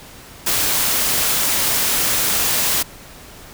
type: noise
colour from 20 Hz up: white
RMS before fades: -18 dBFS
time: 0.46-2.83 s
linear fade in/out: 10 ms
effects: pink hiss -40 dBFS RMS until 3.53 s